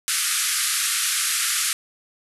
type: band-pass noise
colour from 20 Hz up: white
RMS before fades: -23 dBFS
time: 0.08-1.73 s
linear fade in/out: 0 ms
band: 1200 to 12000 Hz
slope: 96 dB/octave
effects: none